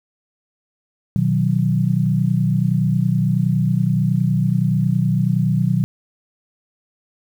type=chord; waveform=sine; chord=B major; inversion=none; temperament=equal; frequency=123.47 / 155.56 / 185 Hz; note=B2 / D#3 / F#3; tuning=0 / 0 / 0 cents; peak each=-19 dBFS; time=1.16-5.84 s; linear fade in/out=0 ms; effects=8-bit